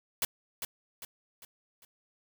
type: noise with echo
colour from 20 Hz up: white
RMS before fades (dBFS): -29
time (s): 0.22-0.25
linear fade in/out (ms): 2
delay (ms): 400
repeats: 4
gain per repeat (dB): -7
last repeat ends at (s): 1.85
effects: none